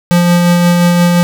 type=tone with tremolo; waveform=square; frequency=174.61 Hz; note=F3; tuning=in tune; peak=-6 dBFS; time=0.11-1.23 s; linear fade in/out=0 ms; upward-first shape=sine; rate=5.7 Hz; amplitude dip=25%; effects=none